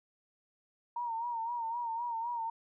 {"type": "tone with vibrato", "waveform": "sine", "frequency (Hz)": 932.3, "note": "A#5", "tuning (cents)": 0, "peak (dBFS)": -33, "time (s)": [0.96, 2.5], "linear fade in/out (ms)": 5, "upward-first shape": "sine", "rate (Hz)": 3.9, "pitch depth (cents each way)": 64, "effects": []}